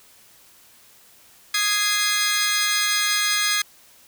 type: chord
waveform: 15% pulse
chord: Ab major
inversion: second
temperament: equal with one note detuned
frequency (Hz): 1244.5 / 1661.2 / 2079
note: Eb6 / Ab6 / C7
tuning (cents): 0 / 0 / -12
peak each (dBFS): -20 / -16 / -17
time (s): 1.54-3.62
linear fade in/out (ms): 5
effects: white hiss -52 dBFS RMS until 4.07 s